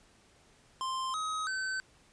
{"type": "tone with pitch steps", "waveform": "square", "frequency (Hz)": [1046.5, 1266.3, 1532.2], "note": ["C6", "D#6", "G6"], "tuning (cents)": [0, 30, -40], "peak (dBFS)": -33, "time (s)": [0.81, 1.8], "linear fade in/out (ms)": 0, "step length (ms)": 330, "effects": ["pink hiss -63 dBFS RMS until 2.12 s", "resampled to 22050 Hz"]}